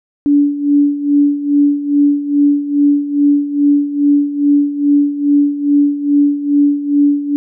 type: tone with tremolo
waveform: sine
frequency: 288 Hz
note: D4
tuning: 34 cents flat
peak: -6 dBFS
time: 0.26-7.36 s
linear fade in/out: 0 ms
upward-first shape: sine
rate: 2.4 Hz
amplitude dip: 75%
effects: none